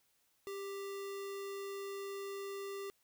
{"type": "tone with sample-and-hold", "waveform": "sine", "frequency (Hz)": 396.2, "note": "G4", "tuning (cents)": 18, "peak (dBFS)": -40, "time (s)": [0.47, 2.9], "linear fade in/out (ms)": 0, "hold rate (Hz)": 1575, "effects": ["white hiss -75 dBFS RMS until 3.03 s"]}